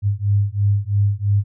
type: beating tone pair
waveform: sine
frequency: 100 / 103 Hz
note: G2 / G#2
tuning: +35 / -14 cents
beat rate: 3 Hz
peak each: -18 dBFS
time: 0.02-1.44 s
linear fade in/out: 50 ms
effects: none